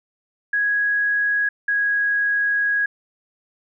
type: tone pair in turn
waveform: sine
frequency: 1661.2 / 1654.6 Hz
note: G#6 / G#6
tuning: 0 / -7 cents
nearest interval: unison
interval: 7 cents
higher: first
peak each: -17 dBFS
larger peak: neither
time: 0.53-1.49 / 1.68-2.86 s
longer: second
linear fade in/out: 5 ms
effects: none